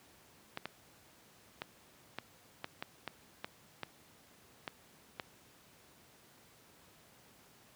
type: clicks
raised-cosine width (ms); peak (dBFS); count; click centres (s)
0.3; -22; 11; 0.574 / 0.656 / 1.619 / 2.186 / 2.644 / 2.825 / 3.077 / 3.445 / 3.833 / 4.678 / 5.198
effects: pink hiss -62 dBFS RMS until 7.75 s + high-pass 100 Hz 12 dB/octave